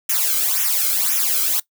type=noise with flanger; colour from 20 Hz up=blue; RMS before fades=-19 dBFS; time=0.09-1.6 s; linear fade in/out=5 ms; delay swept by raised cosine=0.22 to 1.12 ms; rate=1.9 Hz; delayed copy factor=-0.95; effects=noise-tail reverb RT60 0.1 s tail -20 dB re dry

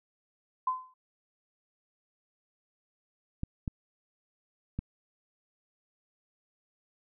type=tone with exponential decay; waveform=sine; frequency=1025 Hz; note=C6; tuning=36 cents flat; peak=-23 dBFS; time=0.67-0.94 s; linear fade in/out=5 ms; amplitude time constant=57 ms
type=clicks; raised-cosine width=5 ms; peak=-20 dBFS; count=3; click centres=3.434 / 3.678 / 4.79 s
effects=none

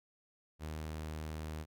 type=tone; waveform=sawtooth; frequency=77.78 Hz; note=D#2; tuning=in tune; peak=-36 dBFS; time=0.59-1.66 s; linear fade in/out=50 ms; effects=none

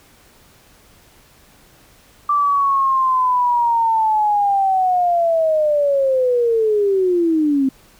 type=linear sweep; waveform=sine; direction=down; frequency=1174.7 to 261.6 Hz; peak=-13 dBFS; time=2.29-7.69 s; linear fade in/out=5 ms; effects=pink hiss -50 dBFS RMS until 7.99 s

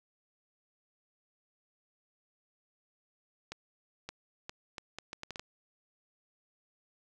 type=accelerating click train; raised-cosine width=0.2 ms; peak=-23 dBFS; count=10; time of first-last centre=3.52-5.395 s; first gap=570 ms; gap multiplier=0.71; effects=none

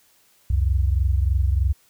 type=tone pair together; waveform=sine; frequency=65.78 / 89 Hz; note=C2 / F2; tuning=+10 / +33 cents; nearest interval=perfect fourth; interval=523 cents; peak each=-18 / -22 dBFS; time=0.5-1.73 s; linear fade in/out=5 ms; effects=white hiss -59 dBFS RMS until 1.89 s

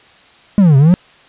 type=exponential two-way sweep; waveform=triangle; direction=down then up; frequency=213.4 to 130.81 to 188.5 Hz; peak=-3 dBFS; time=0.58-0.94 s; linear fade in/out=0 ms; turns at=0.77 s; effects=white hiss -45 dBFS RMS until 1.28 s + resampled to 8000 Hz

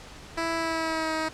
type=tone with pitch glide; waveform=10% pulse; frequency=330 to 316.6 Hz; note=E4 to D#4; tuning=+2 to +30 cents; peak=-18 dBFS; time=0.37-1.29 s; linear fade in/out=10 ms; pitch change=-72 cents; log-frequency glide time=0.56-1.14 s; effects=pink hiss -45 dBFS RMS until 1.33 s + low-pass 7000 Hz 12 dB/octave

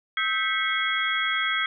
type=tone cluster; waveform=sine; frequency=1293 / 1565 / 1972 / 2182 / 3299 Hz; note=E6 / G6 / B6 / C#7 / G#7; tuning=-34 / -3 / -3 / -28 / -12 cents; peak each=-29 dBFS; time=0.17-1.66 s; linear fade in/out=2 ms; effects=none

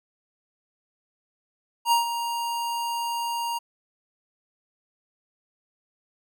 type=tone with ADSR envelope; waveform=square; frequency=938 Hz; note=A#5; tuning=11 cents sharp; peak=-17 dBFS; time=1.85-3.59 s; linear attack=67 ms; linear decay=130 ms; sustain=-10 dB; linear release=15 ms; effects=none

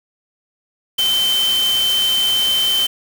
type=tone in noise; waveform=sine; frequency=3087 Hz; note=G7; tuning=27 cents flat; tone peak=-14 dBFS; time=0.98-2.87 s; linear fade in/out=10 ms; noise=white; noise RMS=-25 dBFS; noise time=0.98-2.87 s; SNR=+8 dB; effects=none

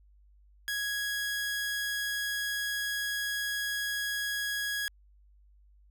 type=tone; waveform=sawtooth; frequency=1661.2 Hz; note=G#6; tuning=in tune; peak=-27 dBFS; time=0.68-4.88 s; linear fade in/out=0 ms; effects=added 50 Hz sine -57 dBFS peak until 5.9 s

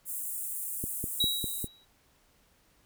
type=high-pass noise; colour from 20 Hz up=pink; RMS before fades=-36 dBFS; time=0.05-1.68 s; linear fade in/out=50 ms; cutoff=8200 Hz; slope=48 dB/octave
type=click train; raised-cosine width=3 ms; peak=-22 dBFS; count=5; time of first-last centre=0.84-1.643 s; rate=4.98 Hz
type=tone with exponential decay; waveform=triangle; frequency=3871 Hz; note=B7; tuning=35 cents flat; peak=-21 dBFS; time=1.2-1.85 s; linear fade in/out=5 ms; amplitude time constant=140 ms
effects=pink hiss -66 dBFS RMS until 2.85 s

